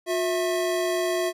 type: tone pair together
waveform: square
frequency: 359.5 / 655.9 Hz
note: F#4 / E5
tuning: -50 / -9 cents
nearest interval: minor seventh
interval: 1041 cents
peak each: -26 / -27 dBFS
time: 0.06-1.33 s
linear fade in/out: 50 ms
effects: resampled to 32000 Hz